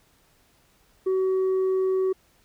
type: tone with tanh clipping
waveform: triangle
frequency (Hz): 377.5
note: F#4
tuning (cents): +35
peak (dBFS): -21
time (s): 1.06-2.13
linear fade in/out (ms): 10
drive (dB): 7
effects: pink hiss -62 dBFS RMS until 2.44 s

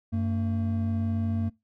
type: tone pair together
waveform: triangle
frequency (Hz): 95.07 / 226.6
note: F#2 / A#3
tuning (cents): +47 / -49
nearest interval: octave + minor third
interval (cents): 1504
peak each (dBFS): -25 / -26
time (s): 0.12-1.5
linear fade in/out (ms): 20
effects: noise-tail reverb RT60 0.2 s tail -21 dB re dry

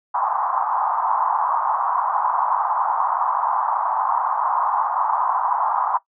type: band-pass noise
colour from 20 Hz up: white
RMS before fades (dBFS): -21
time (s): 0.14-5.98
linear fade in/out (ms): 10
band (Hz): 810 to 1100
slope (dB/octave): 48
effects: noise-tail reverb RT60 0.1 s tail -18 dB re dry

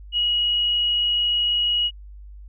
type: tone with frequency modulation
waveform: sine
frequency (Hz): 2902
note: F#7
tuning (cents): -34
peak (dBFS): -18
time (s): 0.12-1.91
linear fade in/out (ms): 50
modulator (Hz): 26.4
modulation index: 0.34
effects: added 50 Hz sine -38 dBFS peak until 2.48 s

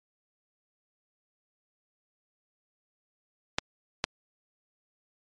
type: clicks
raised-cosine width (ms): 0.2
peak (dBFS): -7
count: 2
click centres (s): 3.585 / 4.041
effects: MP3 48 kbps

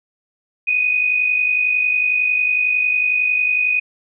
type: tone pair together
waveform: sine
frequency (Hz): 2486 / 2537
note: D#7 / D#7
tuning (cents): -2 / +33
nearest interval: unison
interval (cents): 35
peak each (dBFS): -15 / -23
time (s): 0.67-3.8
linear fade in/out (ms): 10
effects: none

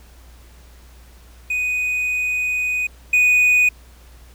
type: tone pair in turn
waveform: triangle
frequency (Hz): 2489 / 2480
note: D#7 / D#7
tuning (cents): 0 / -6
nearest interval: unison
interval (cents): 6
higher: first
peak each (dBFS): -17 / -10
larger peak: second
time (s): 1.5-2.87 / 3.13-3.69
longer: first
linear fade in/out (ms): 5
effects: added 60 Hz sine -43 dBFS peak until 4.34 s + pink hiss -51 dBFS RMS until 4.34 s

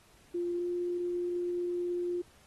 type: tone with pitch glide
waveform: sine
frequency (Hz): 348.6 to 352.2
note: F4 to F4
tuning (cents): -3 to +15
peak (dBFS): -30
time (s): 0.34-2.22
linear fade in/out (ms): 10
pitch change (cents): +18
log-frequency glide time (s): 0.56-0.65
effects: pink hiss -62 dBFS RMS until 2.46 s + AAC 32 kbps

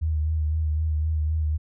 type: tone with vibrato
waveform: sine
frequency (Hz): 77.78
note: D#2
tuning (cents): 0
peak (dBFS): -21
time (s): 0.01-1.58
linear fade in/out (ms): 20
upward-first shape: sine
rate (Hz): 3.9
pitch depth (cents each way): 37
effects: none

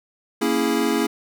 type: chord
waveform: square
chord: A# half-diminished seventh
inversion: none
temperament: equal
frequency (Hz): 233.1 / 277.2 / 329.6 / 415.3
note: A#3 / C#4 / E4 / G#4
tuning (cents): 0 / 0 / 0 / 0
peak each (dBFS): -25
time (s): 0.41-1.07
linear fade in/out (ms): 10
effects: none

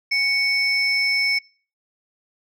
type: tone pair together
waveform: sine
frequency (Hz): 2225 / 5292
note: C#7 / E8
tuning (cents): +6 / +6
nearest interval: octave + minor third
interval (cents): 1500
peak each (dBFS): -18 / -22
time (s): 0.11-1.39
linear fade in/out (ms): 10
effects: noise-tail reverb RT60 0.4 s tail -25 dB re dry + tanh soft clip ceiling -12 dBFS

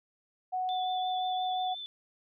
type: tone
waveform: sine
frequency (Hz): 740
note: F#5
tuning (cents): 0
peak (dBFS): -29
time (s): 0.52-1.75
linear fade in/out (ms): 20
type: tone with vibrato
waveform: sine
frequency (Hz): 3500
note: A7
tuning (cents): -10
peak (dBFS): -38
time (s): 0.69-1.86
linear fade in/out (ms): 0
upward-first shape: triangle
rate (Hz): 5.7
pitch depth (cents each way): 28
effects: none

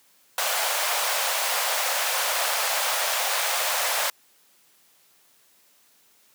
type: high-pass noise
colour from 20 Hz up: pink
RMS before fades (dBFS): -25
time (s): 0.38-4.1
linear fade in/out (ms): 2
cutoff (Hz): 550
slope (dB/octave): 48
effects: white hiss -60 dBFS RMS until 6.34 s + high-pass 150 Hz 12 dB/octave

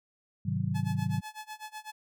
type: chord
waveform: sine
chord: Ab dominant seventh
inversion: none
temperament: just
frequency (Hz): 103.83 / 129.78 / 155.74 / 186.89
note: Ab2 / C3 / Eb3 / Gb3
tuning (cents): 0 / -14 / +2 / +18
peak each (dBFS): -33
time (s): 0.45-1.21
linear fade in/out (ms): 10
type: tone with tremolo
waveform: sawtooth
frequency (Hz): 859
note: A5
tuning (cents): -42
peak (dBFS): -34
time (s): 0.74-1.92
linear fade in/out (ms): 20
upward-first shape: sine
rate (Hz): 8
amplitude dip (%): 95
effects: none

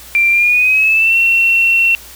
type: tone with pitch glide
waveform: sine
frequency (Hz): 2365 to 2717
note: D7 to F7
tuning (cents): +12 to -48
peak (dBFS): -8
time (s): 0.15-1.95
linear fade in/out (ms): 0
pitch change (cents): +240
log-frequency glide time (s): 0.3-1.17
effects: added 60 Hz sine -42 dBFS peak until 2.15 s + white hiss -36 dBFS RMS until 2.15 s

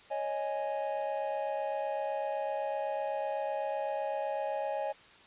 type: chord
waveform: triangle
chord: C# suspended second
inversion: none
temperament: equal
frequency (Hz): 554.4 / 622.3 / 830.6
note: C#5 / D#5 / G#5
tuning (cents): 0 / 0 / 0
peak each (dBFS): -34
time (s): 0.1-4.93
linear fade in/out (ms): 20
effects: white hiss -56 dBFS RMS until 5.26 s + resampled to 8000 Hz

